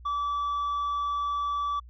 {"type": "tone with tanh clipping", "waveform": "sine", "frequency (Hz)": 1154, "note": "D6", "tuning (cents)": -31, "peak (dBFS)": -27, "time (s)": [0.05, 1.8], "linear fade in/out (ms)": 10, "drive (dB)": 3, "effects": ["added 60 Hz sine -45 dBFS peak until 1.89 s"]}